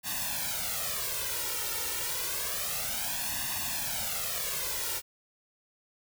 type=noise with flanger; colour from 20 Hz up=white; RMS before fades=-33 dBFS; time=0.03-5.02 s; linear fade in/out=50 ms; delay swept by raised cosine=1.1 to 2.2 ms; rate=0.29 Hz; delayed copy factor=+0.95; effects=none